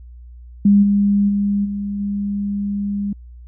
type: tone with level steps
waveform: sine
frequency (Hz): 202.1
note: G#3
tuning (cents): -47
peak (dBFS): -8 / -12 / -15 / -21 / -19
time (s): 0.65-3.13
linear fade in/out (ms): 5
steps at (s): 0.82 / 1.28 / 1.64 / 1.99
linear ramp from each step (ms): 20
effects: added 60 Hz sine -36 dBFS peak until 3.47 s